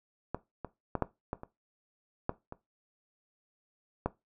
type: clicks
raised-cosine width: 1 ms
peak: -18 / -23 / -16 / -13 / -19 / -28 / -15 / -27 / -15 dBFS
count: 9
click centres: 0.346 / 0.647 / 0.953 / 1.023 / 1.331 / 1.434 / 2.294 / 2.524 / 4.06 s
effects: noise-tail reverb RT60 0.2 s tail -17 dB re dry